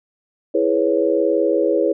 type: chord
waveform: sine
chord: C# minor seventh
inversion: first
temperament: equal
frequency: 329.6 / 415.3 / 493.9 / 554.4 Hz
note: E4 / G#4 / B4 / C#5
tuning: 0 / 0 / 0 / 0 cents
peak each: -20 dBFS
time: 0.54-1.93 s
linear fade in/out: 10 ms
effects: none